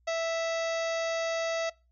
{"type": "harmonic tone with a mistuned harmonic", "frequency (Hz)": 659.3, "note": "E5", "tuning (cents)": 0, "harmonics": [1, 2, 3, 4, 5, 6, 7, 8, 9, 10], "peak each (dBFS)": [-28, -39, -38, -42, -47, -46, -45, -49, -47, -48], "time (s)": [0.07, 1.7], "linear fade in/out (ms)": 10, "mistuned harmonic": 6, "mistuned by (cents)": -64, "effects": ["noise-tail reverb RT60 0.3 s tail -24 dB re dry", "added 60 Hz sine -64 dBFS peak until 1.91 s"]}